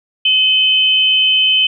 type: tone pair together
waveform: sine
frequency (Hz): 2568 / 3054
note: E7 / G7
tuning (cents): -46 / -46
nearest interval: minor third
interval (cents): 300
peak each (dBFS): -16 / -10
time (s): 0.25-1.67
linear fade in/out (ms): 5
effects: none